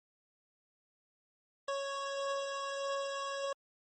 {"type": "beating tone pair", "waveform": "25% pulse", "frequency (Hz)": [553, 554.6], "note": ["C#5", "C#5"], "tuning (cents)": [-4, 1], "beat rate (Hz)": 1.6, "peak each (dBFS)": [-32, -39], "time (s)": [1.68, 3.53], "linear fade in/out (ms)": 5, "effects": ["MP3 32 kbps"]}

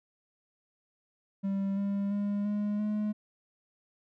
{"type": "tone with pitch steps", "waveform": "triangle", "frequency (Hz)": [196, 199.66, 203.4, 207.2, 211], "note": ["G3", "G3", "G#3", "G#3", "G#3"], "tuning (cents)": [0, 32, -36, -4, 28], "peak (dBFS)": -26, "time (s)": [1.43, 3.13], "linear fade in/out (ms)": 20, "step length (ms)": 340, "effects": []}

